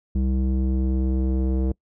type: tone with low-pass filter sweep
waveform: square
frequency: 64.9 Hz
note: C2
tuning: 13 cents flat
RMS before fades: -22 dBFS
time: 0.15-1.72 s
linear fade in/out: 5 ms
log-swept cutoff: 250 to 410 Hz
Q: 1.9
effects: noise-tail reverb RT60 0.1 s tail -25 dB re dry